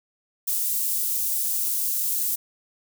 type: high-pass noise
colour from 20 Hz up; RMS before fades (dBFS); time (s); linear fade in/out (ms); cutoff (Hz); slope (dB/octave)
white; -25; 0.47-2.36; 10; 9000; 12
effects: none